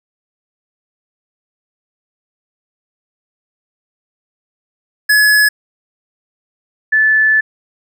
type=tone pair in turn; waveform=square / sine; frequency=1699 / 1742.7 Hz; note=G#6 / A6; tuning=+39 / -17 cents; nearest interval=unison; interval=44 cents; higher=second; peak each=-8 dBFS; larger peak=neither; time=5.09-5.49 / 6.92-7.41 s; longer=second; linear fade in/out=10 ms; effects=none